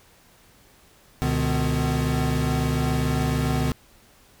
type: tone cluster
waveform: square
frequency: 70.6 / 123.5 / 150.6 / 252 Hz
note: C#2 / B2 / D3 / B3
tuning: +32 / 0 / +44 / +35 cents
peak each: -28 / -28 / -26 / -28 dBFS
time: 1.22-3.72 s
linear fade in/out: 0 ms
effects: pink hiss -55 dBFS RMS until 4.4 s